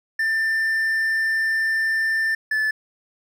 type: tone pair in turn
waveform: triangle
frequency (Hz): 1786 / 1741.2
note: A6 / A6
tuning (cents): +25 / -19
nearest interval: unison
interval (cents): 44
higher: first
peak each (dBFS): -17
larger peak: neither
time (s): 0.19-2.35 / 2.51-2.71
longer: first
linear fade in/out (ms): 5
effects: none